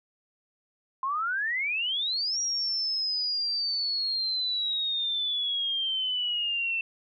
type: exponential two-way sweep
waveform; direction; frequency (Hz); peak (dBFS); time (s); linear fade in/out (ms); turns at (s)
sine; up then down; 1036 to 5700 to 2672; -26; 1.03-6.81; 2; 2.39
effects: none